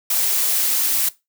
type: noise with high-pass filter sweep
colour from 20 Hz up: blue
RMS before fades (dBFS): -19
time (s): 0.1-1.09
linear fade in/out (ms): 5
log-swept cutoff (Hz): 560 to 210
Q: 2.1
effects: noise-tail reverb RT60 0.2 s tail -18 dB re dry